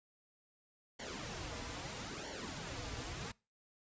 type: noise with flanger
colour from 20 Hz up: pink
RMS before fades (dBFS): -44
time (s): 0.99-3.32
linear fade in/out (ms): 10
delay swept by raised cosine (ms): 0.78 to 5.58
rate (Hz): 0.77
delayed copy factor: -0.75
effects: noise-tail reverb RT60 0.3 s tail -24 dB re dry + resampled to 16000 Hz